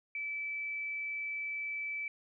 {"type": "tone", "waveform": "sine", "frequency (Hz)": 2311, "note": "D7", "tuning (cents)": -28, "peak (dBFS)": -35, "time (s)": [0.15, 2.08], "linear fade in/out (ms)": 2, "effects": []}